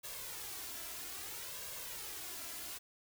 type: noise with flanger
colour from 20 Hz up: white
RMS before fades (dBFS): -45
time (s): 0.03-2.79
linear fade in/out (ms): 20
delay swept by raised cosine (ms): 1.8 to 3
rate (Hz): 0.61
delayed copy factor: +0.6
effects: none